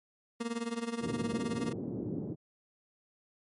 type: tone with tremolo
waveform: 30% pulse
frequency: 233.1 Hz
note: A#3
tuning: in tune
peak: -28 dBFS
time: 0.4-1.73 s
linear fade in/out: 10 ms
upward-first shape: sine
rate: 19 Hz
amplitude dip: 80%
type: band-pass noise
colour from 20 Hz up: white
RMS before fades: -37 dBFS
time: 0.99-2.36 s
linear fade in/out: 50 ms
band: 110 to 360 Hz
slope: 24 dB/octave
effects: MP3 48 kbps